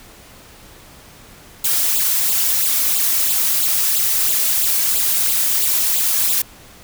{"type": "noise with flanger", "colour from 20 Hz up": "blue", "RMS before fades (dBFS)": -17, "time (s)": [1.64, 6.42], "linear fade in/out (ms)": 5, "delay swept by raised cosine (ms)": [0.25, 3.15], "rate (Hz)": 3, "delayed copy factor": 0.8, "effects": ["pink hiss -43 dBFS RMS until 6.83 s"]}